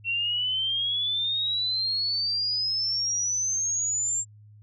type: exponential sweep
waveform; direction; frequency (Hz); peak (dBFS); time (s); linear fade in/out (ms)
sine; up; 2707 to 7460; -24; 0.04-4.25; 50
effects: added 105 Hz sine -48 dBFS peak until 4.62 s